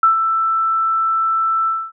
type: tone with ADSR envelope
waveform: sine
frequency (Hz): 1327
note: E6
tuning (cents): +11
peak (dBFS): -7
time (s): 0.03-1.92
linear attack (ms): 3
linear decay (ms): 120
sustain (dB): -7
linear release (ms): 250
effects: none